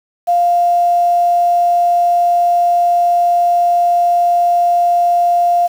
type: tone with quantisation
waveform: sine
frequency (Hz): 698.5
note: F5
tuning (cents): 0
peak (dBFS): -9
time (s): 0.27-5.68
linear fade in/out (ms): 20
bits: 6
effects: none